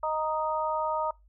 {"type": "harmonic tone", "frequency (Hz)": 311.1, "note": "D#4", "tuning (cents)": 0, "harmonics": [2, 3, 4], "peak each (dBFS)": [-31, -29, -33], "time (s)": [0.03, 1.11], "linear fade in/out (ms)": 5, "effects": ["noise-tail reverb RT60 0.2 s tail -23 dB re dry", "added 50 Hz sine -56 dBFS peak until 1.28 s"]}